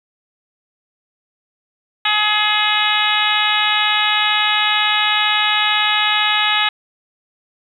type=harmonic tone; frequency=422.1 Hz; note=G#4; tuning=28 cents sharp; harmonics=2 / 3 / 4 / 5 / 6 / 7 / 8 / 9; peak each=-22 / -22 / -22 / -22 / -22 / -22 / -22 / -22 dBFS; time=2.05-6.69 s; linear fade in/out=5 ms; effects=8-bit